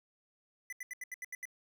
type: tone bursts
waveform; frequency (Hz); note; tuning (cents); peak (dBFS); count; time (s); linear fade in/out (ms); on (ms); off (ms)
square; 2000; B6; +21; -40; 8; 0.7-1.454; 2; 26; 78
effects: none